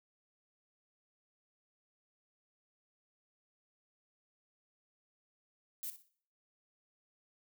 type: noise with echo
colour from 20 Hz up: violet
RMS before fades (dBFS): -41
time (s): 5.83-5.9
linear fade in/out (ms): 0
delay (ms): 61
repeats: 3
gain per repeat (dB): -12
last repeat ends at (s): 6.083
effects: noise-tail reverb RT60 0.5 s tail -17 dB re dry